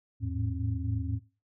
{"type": "tone cluster", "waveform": "sine", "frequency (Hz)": [81.9, 106.5, 110.6, 268.7], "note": ["E2", "G#2", "A2", "C4"], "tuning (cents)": [-11, 44, 9, 46], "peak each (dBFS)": [-34, -32, -36, -38], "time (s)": [0.2, 1.2], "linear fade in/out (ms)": 50, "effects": ["noise-tail reverb RT60 0.3 s tail -17 dB re dry"]}